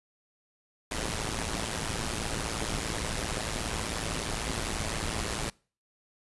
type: noise with amplitude modulation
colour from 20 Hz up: pink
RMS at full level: -29 dBFS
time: 0.91-5.5 s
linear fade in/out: 5 ms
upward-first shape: sine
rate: 111 Hz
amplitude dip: 80%
effects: noise-tail reverb RT60 0.4 s tail -25 dB re dry + resampled to 24000 Hz